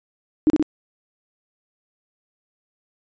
sine tone with echo, 307.1 Hz, D#4, 23 cents flat, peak -11 dBFS, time 0.47-0.5 s, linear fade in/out 0 ms, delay 63 ms, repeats 2, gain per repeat -2 dB, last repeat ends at 0.626 s, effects resampled to 16000 Hz

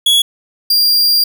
45% pulse tone pair in turn, 3359 / 4774 Hz, G#7 / D8, +19 / +28 cents, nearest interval tritone, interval 609 cents, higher second, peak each -8 dBFS, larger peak neither, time 0.06-0.22 / 0.7-1.24 s, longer second, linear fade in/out 5 ms, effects none

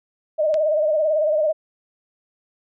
sine tone with vibrato, 616 Hz, D#5, 17 cents flat, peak -16 dBFS, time 0.38-1.53 s, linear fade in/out 20 ms, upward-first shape sine, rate 18 Hz, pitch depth 72 cents each way
click, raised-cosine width 0.2 ms, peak -16 dBFS, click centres 0.542 s
effects none

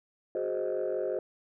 sine chord, Ab dominant seventh, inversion third, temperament equal, 370 / 415.3 / 523.3 / 622.3 Hz, Gb4 / Ab4 / C5 / Eb5, 0 / 0 / 0 / 0 cents, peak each -33 / -34 / -32 / -34 dBFS, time 0.35-1.19 s, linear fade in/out 2 ms, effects tanh soft clip ceiling -23 dBFS

